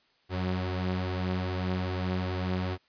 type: tone pair together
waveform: sawtooth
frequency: 91.5 / 185.45 Hz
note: F#2 / F#3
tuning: -19 / +4 cents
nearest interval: octave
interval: 1223 cents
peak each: -26 / -30 dBFS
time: 0.29-2.78 s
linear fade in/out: 50 ms
effects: white hiss -67 dBFS RMS until 2.88 s + resampled to 11025 Hz